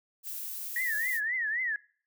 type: noise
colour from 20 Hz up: violet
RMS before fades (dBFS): -38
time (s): 0.23-1.21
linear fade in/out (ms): 50
type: tone with vibrato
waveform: sine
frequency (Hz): 1864.7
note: A#6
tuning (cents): 0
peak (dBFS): -28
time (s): 0.76-1.76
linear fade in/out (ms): 2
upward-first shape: triangle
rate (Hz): 3.8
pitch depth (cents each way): 200
effects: noise-tail reverb RT60 0.5 s tail -23 dB re dry